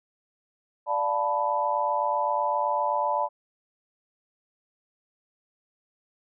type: chord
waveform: sine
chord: B half-diminished seventh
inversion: first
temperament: equal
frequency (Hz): 587.3 / 698.5 / 880 / 987.8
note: D5 / F5 / A5 / B5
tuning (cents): 0 / 0 / 0 / 0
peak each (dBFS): -29 / -33 / -27 / -27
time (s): 0.86-3.29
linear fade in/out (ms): 50
effects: none